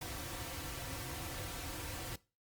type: noise with comb filter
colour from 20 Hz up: pink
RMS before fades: -43 dBFS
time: 0.01-2.16 s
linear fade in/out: 5 ms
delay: 4.8 ms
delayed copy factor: -0.85
effects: noise-tail reverb RT60 0.3 s tail -20 dB re dry + Opus 48 kbps